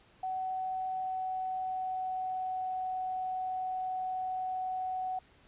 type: tone with pitch glide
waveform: sine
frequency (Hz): 751 to 745.4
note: F#5 to F#5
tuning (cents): +26 to +13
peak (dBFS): -32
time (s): 0.23-5.19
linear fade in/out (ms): 5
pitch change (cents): -13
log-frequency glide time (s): 0.99-2.79
effects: pink hiss -62 dBFS RMS until 5.47 s + resampled to 8000 Hz